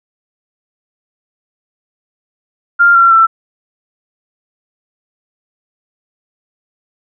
sine tone with pitch steps, 1396.9 / 1366.6 / 1336.9 Hz, F6 / F6 / E6, 0 / -38 / +24 cents, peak -4 dBFS, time 2.79-3.27 s, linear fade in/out 20 ms, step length 160 ms, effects none

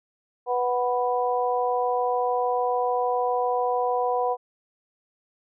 harmonic tone, 246.9 Hz, B3, in tune, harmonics 2 / 3 / 4, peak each -25 / -25 / -28 dBFS, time 0.46-4.37 s, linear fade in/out 50 ms, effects none

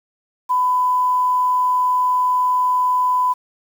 sine tone with quantisation, 1001 Hz, B5, 23 cents sharp, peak -14 dBFS, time 0.49-3.34 s, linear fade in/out 20 ms, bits 7, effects none

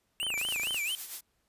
square tone with vibrato, 2679 Hz, E7, 27 cents sharp, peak -31 dBFS, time 0.2-0.95 s, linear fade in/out 0 ms, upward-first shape sine, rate 4.4 Hz, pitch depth 260 cents each way
click train, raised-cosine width 0.5 ms, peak -27 dBFS, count 15, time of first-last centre 0.23-0.745 s, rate 27.2 Hz
blue noise with tremolo, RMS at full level -37 dBFS, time 0.37-1.21 s, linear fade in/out 10 ms, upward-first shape sine, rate 8.1 Hz, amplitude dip 55%
effects pink hiss -75 dBFS RMS until 1.48 s + resampled to 32000 Hz

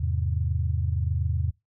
sine chord, E augmented, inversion none, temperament equal, 82.41 / 103.83 / 130.81 Hz, E2 / G#2 / B#2, 0 / 0 / 0 cents, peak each -25 / -29 / -30 dBFS, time 0-1.51 s, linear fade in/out 10 ms, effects noise-tail reverb RT60 0.2 s tail -24 dB re dry

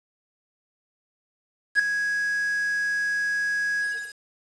triangle tone with ADSR envelope, 1661 Hz, G#6, in tune, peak -11 dBFS, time 1.75-4.15 s, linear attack 44 ms, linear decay 3 ms, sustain -10 dB, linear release 340 ms, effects resampled to 22050 Hz + 7-bit

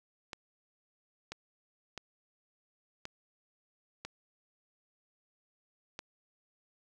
clicks, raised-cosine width 0.2 ms, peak -23 dBFS, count 6, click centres 0.332 / 1.32 / 1.977 / 3.054 / 4.05 / 5.991 s, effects none

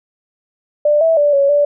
sine tone with pitch steps, 593 / 653 / 584 / 558 / 581 Hz, D5 / E5 / D5 / C#5 / D5, +17 / -17 / -10 / +11 / -19 cents, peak -9 dBFS, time 0.85-1.65 s, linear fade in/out 5 ms, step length 160 ms, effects none

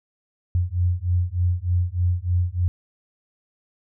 sine beating tone pair, 87.31 / 90.61 Hz, F2 / F#2, 0 / -36 cents, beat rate 3.3 Hz, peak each -22 dBFS, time 0.55-2.68 s, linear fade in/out 0 ms, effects none

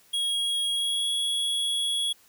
square tone with pitch glide, 3301 to 3345 Hz, G#7 to G#7, -11 to +12 cents, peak -25 dBFS, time 0.13-2.13 s, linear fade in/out 10 ms, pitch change +23 cents, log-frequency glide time 0.73-1.1 s, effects white hiss -59 dBFS RMS until 2.28 s

